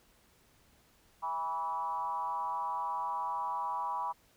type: tone with frequency modulation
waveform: sine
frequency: 980 Hz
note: B5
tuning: 14 cents flat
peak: -32 dBFS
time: 1.22-4.13 s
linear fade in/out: 20 ms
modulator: 164 Hz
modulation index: 0.98
effects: pink hiss -66 dBFS RMS until 4.36 s